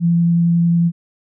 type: tone with vibrato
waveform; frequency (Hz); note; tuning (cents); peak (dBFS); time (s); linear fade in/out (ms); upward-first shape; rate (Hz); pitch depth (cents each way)
sine; 170; F3; -46; -11; 0-0.92; 50; triangle; 11; 9
effects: none